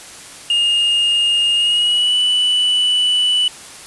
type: tone with pitch glide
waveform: triangle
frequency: 2837 to 2971 Hz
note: F7 to F#7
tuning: +27 to +6 cents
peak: -11 dBFS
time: 0.5-3.48 s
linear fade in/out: 2 ms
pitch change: +79 cents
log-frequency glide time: 1.55-2.17 s
effects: white hiss -36 dBFS RMS until 3.86 s + resampled to 24000 Hz